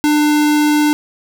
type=tone; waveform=square; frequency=298.7 Hz; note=D4; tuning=29 cents sharp; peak=-11 dBFS; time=0.04-0.93 s; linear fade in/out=0 ms; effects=none

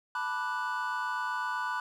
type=chord; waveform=triangle; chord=B minor seventh; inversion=third; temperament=equal; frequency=880 / 987.8 / 1174.7 / 1480 Hz; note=A5 / B5 / D6 / F#6; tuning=0 / 0 / 0 / 0 cents; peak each=-38 / -32 / -37 / -33 dBFS; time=0.15-1.8 s; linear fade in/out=2 ms; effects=none

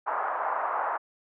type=band-pass noise; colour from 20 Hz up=pink; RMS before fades=-29 dBFS; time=0.06-0.98 s; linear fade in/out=20 ms; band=740 to 1300 Hz; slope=24 dB/octave; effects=low-pass 2000 Hz 12 dB/octave

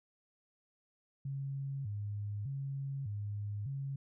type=tone with vibrato; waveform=sine; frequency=119 Hz; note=A#2; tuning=36 cents sharp; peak=-36 dBFS; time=1.25-3.96 s; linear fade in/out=5 ms; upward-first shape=square; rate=0.83 Hz; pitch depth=250 cents each way; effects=none

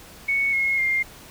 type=tone with pitch steps; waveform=sine; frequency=2217 / 2164 / 2112 Hz; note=C#7 / C#7 / C7; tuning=0 / -42 / +16 cents; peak=-19 dBFS; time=0.28-1.03 s; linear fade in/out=10 ms; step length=250 ms; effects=pink hiss -45 dBFS RMS until 1.3 s

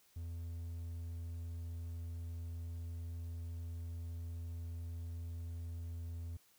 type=tone; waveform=triangle; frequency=84.2 Hz; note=E2; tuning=37 cents sharp; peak=-39 dBFS; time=0.16-6.37 s; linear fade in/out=5 ms; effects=white hiss -69 dBFS RMS until 6.58 s

